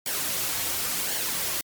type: noise with flanger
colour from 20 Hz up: white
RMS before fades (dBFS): -28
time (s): 0.06-1.61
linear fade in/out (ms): 2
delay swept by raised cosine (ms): 0.78 to 5.08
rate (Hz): 0.92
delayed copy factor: -0.5
effects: MP3 96 kbps